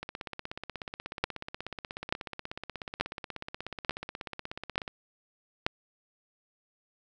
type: two click trains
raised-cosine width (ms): 0.3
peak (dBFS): -21 / -9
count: 81 / 6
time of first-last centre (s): 0.03-4.878 / 1.24-5.665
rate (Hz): 16.5 / 1.13
effects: none

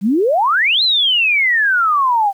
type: exponential two-way sweep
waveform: sine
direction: up then down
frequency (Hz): 181.9 to 4186 to 769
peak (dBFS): -11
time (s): 0.01-2.33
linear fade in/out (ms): 50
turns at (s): 0.83
effects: 8-bit

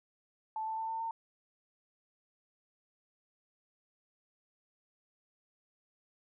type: tone with pitch steps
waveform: sine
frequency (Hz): 877 / 884.6 / 892.3 / 900.1 / 907.9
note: A5 / A5 / A5 / A5 / A#5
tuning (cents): -6 / +9 / +24 / +39 / -46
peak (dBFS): -34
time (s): 0.56-1.11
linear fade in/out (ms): 2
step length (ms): 110
effects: none

